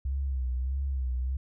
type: tone with vibrato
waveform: sine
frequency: 65.41 Hz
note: C2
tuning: in tune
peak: -27 dBFS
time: 0.05-1.37 s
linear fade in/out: 5 ms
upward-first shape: sine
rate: 1.6 Hz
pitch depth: 85 cents each way
effects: none